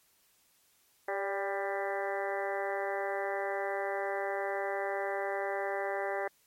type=harmonic tone with a mistuned harmonic; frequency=198.1 Hz; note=G3; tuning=18 cents sharp; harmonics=2 / 3 / 4 / 5 / 6 / 7 / 8 / 9 / 10; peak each=-37 / -36 / -37 / -46 / -45 / -49 / -43 / -43 / -42 dBFS; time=1.08-6.28 s; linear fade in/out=5 ms; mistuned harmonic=3; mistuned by=-34 cents; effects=white hiss -68 dBFS RMS until 6.46 s + MP3 64 kbps